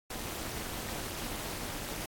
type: noise with amplitude modulation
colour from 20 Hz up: pink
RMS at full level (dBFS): -35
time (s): 0.1-2.06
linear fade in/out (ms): 5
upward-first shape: sine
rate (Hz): 268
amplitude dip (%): 90
effects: AAC 64 kbps